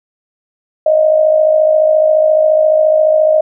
sine tone with amplitude modulation, 623 Hz, D#5, 2 cents sharp, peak -4 dBFS, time 0.86-3.41 s, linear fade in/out 5 ms, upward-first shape sine, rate 54.4 Hz, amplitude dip 60%, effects none

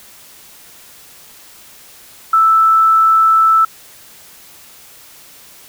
sine tone, 1318.5 Hz, E6, in tune, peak -7 dBFS, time 2.33-3.65 s, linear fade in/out 5 ms, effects white hiss -41 dBFS RMS until 5.68 s

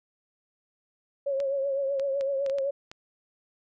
sine tone with vibrato, 550 Hz, C#5, 14 cents flat, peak -25 dBFS, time 1.26-2.71 s, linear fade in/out 10 ms, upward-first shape triangle, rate 7.9 Hz, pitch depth 58 cents each way
clicks, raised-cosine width 0.2 ms, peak -24 dBFS, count 7, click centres 1.402 / 1.997 / 2.21 / 2.463 / 2.498 / 2.585 / 2.915 s
effects none

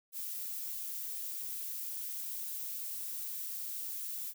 violet noise, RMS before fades -40 dBFS, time 0.12-4.34 s, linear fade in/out 50 ms, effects none

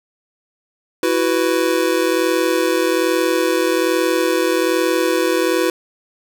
square chord, E suspended second, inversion none, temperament just, 329.6 / 370.8 / 494.4 Hz, E4 / F#4 / B4, 0 / +4 / +2 cents, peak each -20 dBFS, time 1.03-5.7 s, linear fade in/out 2 ms, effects none

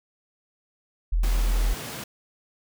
sine tone, 41.74 Hz, E1, 22 cents sharp, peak -19 dBFS, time 1.12-1.74 s, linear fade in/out 10 ms
pink high-pass noise, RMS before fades -36 dBFS, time 1.23-2.04 s, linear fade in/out 5 ms, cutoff 110 Hz, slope 12 dB/octave
effects none

